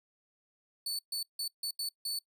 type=tone bursts at uneven times; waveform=sawtooth; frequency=4476 Hz; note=C#8; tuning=16 cents sharp; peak=-30 dBFS; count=6; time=0.86-0.99 / 1.12-1.23 / 1.39-1.48 / 1.63-1.71 / 1.79-1.89 / 2.05-2.19 s; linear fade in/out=5 ms; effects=noise-tail reverb RT60 0.1 s tail -22 dB re dry